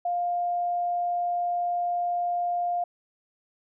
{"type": "tone", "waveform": "sine", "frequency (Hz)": 703, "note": "F5", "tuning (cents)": 11, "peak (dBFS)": -24, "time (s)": [0.05, 2.84], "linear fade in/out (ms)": 5, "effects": []}